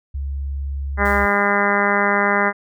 sine tone, 69.3 Hz, C#2, in tune, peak -22 dBFS, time 0.14-1.26 s, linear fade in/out 10 ms
harmonic tone, 202.3 Hz, G#3, 45 cents flat, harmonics 1 / 2 / 3 / 4 / 5 / 6 / 7 / 8 / 9 / 10, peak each -24 / -24 / -24 / -24 / -24 / -24 / -24 / -24 / -24 / -24 dBFS, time 0.97-2.53 s, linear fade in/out 50 ms
white noise with exponential decay, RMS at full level -40 dBFS, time 1.05-1.84 s, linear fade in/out 5 ms, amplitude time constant 170 ms
effects none

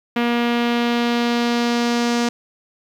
sawtooth tone with low-pass filter sweep, 237.8 Hz, A#3, 35 cents sharp, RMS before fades -19 dBFS, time 0.16-2.29 s, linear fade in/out 5 ms, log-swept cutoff 2800 to 6000 Hz, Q 1.6, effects 8-bit

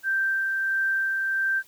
sine tone with tremolo, 1568 Hz, G6, in tune, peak -21 dBFS, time 0.03-1.63 s, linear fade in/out 50 ms, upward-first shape sine, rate 1.5 Hz, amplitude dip 25%, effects white hiss -56 dBFS RMS until 1.67 s

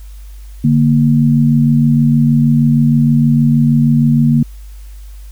sine tone pair together, 147.1 / 233.5 Hz, D3 / A#3, +3 / +3 cents, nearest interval minor sixth, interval 800 cents, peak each -10 dBFS, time 0.64-4.43 s, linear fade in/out 5 ms, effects added 50 Hz sine -29 dBFS peak until 5.31 s + white hiss -48 dBFS RMS until 5.31 s

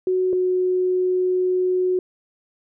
sine tone pair in turn, 370 / 366.8 Hz, F#4 / F#4, 0 / -15 cents, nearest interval unison, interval 15 cents, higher first, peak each -17 dBFS, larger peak neither, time 0.07-0.33 / 0.33-1.99 s, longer second, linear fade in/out 2 ms, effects none

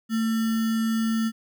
sine tone with sample-and-hold, 224.1 Hz, A3, 32 cents sharp, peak -21 dBFS, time 0.09-1.32 s, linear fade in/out 50 ms, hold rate 1575 Hz, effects none

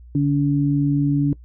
sine tone pair together, 144.2 / 284.9 Hz, D3 / C#4, -31 / +48 cents, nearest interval octave, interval 1179 cents, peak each -18 dBFS, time 0.15-1.33 s, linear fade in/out 2 ms, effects noise-tail reverb RT60 0.1 s tail -21 dB re dry + added 60 Hz sine -40 dBFS peak until 1.44 s

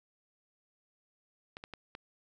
clicks, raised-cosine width 0.3 ms, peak -27 dBFS, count 4, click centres 1.569 / 1.639 / 1.737 / 1.951 s, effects none

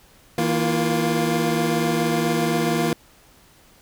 25% pulse tone cluster, 161.8 / 234.4 / 347.9 Hz, E3 / A#3 / F4, -32 / +10 / -7 cents, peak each -20 dBFS, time 0.38-2.93 s, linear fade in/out 2 ms, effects pink hiss -53 dBFS RMS until 3.81 s

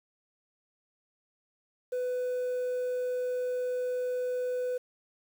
sine tone, 499.1 Hz, B4, 18 cents sharp, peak -26 dBFS, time 1.92-4.78 s, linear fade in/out 10 ms, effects tanh soft clip ceiling -28 dBFS + 9-bit

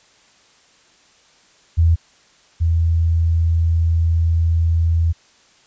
sine tone pair in turn, 82.8 / 82.8 Hz, E2 / E2, +8 / +8 cents, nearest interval unison, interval 0 cents, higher neither, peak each -10 / -13 dBFS, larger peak first, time 1.77-1.96 / 2.6-5.13 s, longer second, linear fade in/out 20 ms, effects white hiss -53 dBFS RMS until 5.66 s + resampled to 16000 Hz

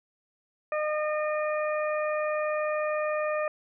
harmonic tone, 609 Hz, D#5, 37 cents flat, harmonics 1 / 2 / 3 / 4, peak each -27 / -33 / -37 / -39 dBFS, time 0.72-3.48 s, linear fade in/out 2 ms, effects none

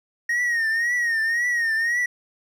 triangle tone with vibrato, 1864.7 Hz, A#6, in tune, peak -18 dBFS, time 0.29-2.06 s, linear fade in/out 5 ms, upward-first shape triangle, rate 1.9 Hz, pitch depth 96 cents each way, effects none

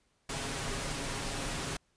pink noise with comb filter, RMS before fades -36 dBFS, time 0.29-1.77 s, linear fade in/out 5 ms, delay 7.3 ms, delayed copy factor +0.5, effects pink hiss -73 dBFS RMS until 1.96 s + resampled to 22050 Hz

